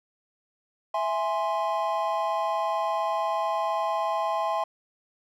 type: chord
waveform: triangle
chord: E augmented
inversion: none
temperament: equal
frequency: 659.3 / 830.6 / 1046.5 Hz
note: E5 / G#5 / B#5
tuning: 0 / 0 / 0 cents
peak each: -27 dBFS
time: 0.94-4.64 s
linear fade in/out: 5 ms
effects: none